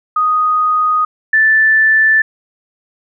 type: tone pair in turn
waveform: sine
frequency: 1244.5 / 1759.5 Hz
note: D#6 / A6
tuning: 0 / 0 cents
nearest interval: tritone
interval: 600 cents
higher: second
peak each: -10 / -7 dBFS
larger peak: second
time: 0.16-1.05 / 1.33-2.22 s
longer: neither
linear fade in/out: 5 ms
effects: none